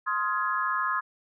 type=chord; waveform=sine; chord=F minor seventh; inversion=second; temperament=just; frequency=1047.7 / 1257.2 / 1396.9 / 1676.3 Hz; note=C6 / Eb6 / F6 / Ab6; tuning=+2 / +18 / 0 / +16 cents; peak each=-29 / -29 / -35 / -31 dBFS; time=0.06-1.01 s; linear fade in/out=20 ms; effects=none